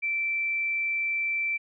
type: tone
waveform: sine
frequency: 2336 Hz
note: D7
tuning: 10 cents flat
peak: -25 dBFS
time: 0.02-1.58 s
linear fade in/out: 20 ms
effects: none